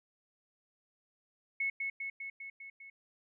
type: tone with echo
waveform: sine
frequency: 2195 Hz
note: C#7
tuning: 18 cents flat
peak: -30 dBFS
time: 1.6-1.7 s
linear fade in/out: 5 ms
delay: 200 ms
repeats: 6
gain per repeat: -3 dB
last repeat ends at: 2.9 s
effects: none